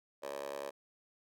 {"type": "tone with high-pass filter", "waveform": "10% pulse", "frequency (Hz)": 70.2, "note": "C#2", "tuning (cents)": 22, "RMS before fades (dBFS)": -42, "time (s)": [0.22, 0.71], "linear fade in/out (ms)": 20, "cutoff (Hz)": 590, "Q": 6.8, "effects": []}